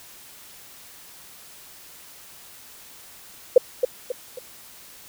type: tone with echo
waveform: sine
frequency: 505 Hz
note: B4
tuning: 39 cents sharp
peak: -6 dBFS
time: 3.56-3.58 s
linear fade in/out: 5 ms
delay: 270 ms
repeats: 3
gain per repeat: -8 dB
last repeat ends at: 4.39 s
effects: white hiss -46 dBFS RMS until 5.08 s